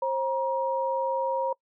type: tone pair together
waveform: sine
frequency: 533 / 949.7 Hz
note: C5 / A#5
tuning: +32 / +32 cents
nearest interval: minor seventh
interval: 1000 cents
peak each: -27 dBFS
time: 0.02-1.53 s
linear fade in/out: 5 ms
effects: noise-tail reverb RT60 0.1 s tail -25 dB re dry